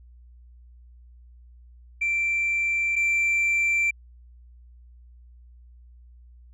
sine tone pair in turn, 2349 / 2349 Hz, D7 / D7, 0 / 0 cents, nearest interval unison, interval 0 cents, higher neither, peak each -20 / -17 dBFS, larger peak second, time 2.01-2.96 / 2.96-3.91 s, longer neither, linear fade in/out 10 ms, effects tanh soft clip ceiling -19 dBFS + added 60 Hz sine -47 dBFS peak until 6.53 s

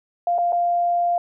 sine tone with dropouts, 697 Hz, F5, 4 cents flat, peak -17 dBFS, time 0.27-1.18 s, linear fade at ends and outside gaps 2 ms, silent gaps 0.381-0.385 / 0.523-0.529 s, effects none

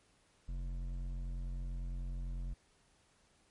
triangle tone with hard clipping, 44.51 Hz, F1, 34 cents sharp, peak -39 dBFS, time 0.48-2.54 s, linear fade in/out 10 ms, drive 13 dB, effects pink hiss -70 dBFS RMS until 3.5 s + MP3 48 kbps

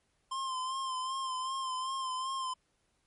square tone with vibrato, 1046.5 Hz, C6, in tune, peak -34 dBFS, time 0.31-2.54 s, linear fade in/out 10 ms, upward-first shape sine, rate 2.6 Hz, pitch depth 41 cents each way, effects pink hiss -75 dBFS RMS until 3.06 s + MP3 48 kbps

